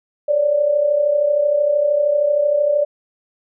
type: tone pair together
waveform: sine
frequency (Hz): 554.3 / 587.3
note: C#5 / D5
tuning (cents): 0 / 0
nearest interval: minor second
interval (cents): 100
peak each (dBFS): -21 / -14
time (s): 0.28-2.85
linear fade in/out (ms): 10
effects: none